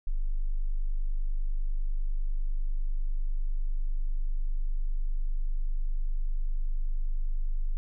sine tone, 25.02 Hz, G0, 36 cents sharp, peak -24 dBFS, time 0.07-7.77 s, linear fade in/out 0 ms, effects none

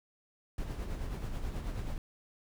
brown noise with tremolo, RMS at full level -35 dBFS, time 0.58-1.98 s, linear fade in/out 2 ms, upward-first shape sine, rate 9.3 Hz, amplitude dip 45%, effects none

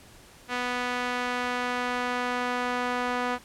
sawtooth tone with band-pass filter sweep, 246.9 Hz, B3, in tune, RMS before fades -29 dBFS, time 0.48-3.39 s, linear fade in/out 50 ms, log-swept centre 1800 to 1200 Hz, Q 0.87, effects pink hiss -52 dBFS RMS until 3.44 s + low-pass 12000 Hz 12 dB/octave

